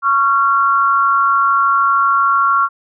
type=tone pair together; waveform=sine; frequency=1109.1 / 1376 Hz; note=C#6 / F6; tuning=+1 / -26 cents; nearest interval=major third; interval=373 cents; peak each=-13 dBFS; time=0.02-2.69 s; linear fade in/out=50 ms; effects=none